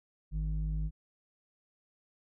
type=tone with low-pass filter; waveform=square; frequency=51.91 Hz; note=G#1; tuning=in tune; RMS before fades=-33 dBFS; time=0.31-0.91 s; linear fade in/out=50 ms; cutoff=130 Hz; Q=3.4; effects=none